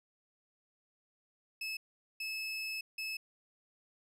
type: tone bursts at uneven times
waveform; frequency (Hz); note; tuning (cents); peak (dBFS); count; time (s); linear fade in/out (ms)
30% pulse; 2600; E7; -24; -34; 3; 1.61-1.77 / 2.2-2.81 / 2.98-3.17; 5
effects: low-pass 12000 Hz 12 dB/octave